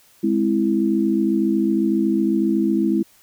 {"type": "chord", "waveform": "sine", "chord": "Ab augmented", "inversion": "none", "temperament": "equal", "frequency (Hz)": [207.7, 261.6, 329.6], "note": ["Ab3", "C4", "E4"], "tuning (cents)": [0, 0, 0], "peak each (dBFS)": [-20, -23, -19], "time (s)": [0.23, 3.03], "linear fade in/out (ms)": 10, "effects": ["white hiss -54 dBFS RMS until 3.22 s"]}